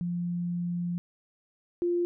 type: tone pair in turn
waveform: sine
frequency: 174.4 / 348.8 Hz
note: F3 / F4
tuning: -2 / -2 cents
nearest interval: octave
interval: 1200 cents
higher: second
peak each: -28 / -24 dBFS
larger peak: second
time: 0.01-0.98 / 1.82-2.05 s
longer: first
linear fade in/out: 0 ms
effects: none